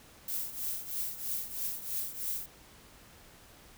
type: noise with tremolo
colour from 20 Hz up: violet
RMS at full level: -33 dBFS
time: 0.28-2.46 s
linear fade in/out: 2 ms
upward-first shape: triangle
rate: 3.1 Hz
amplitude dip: 80%
effects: pink hiss -56 dBFS RMS until 3.77 s